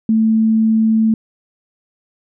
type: tone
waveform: sine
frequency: 221.3 Hz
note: A3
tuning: 10 cents sharp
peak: -10 dBFS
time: 0.09-1.14 s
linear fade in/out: 2 ms
effects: none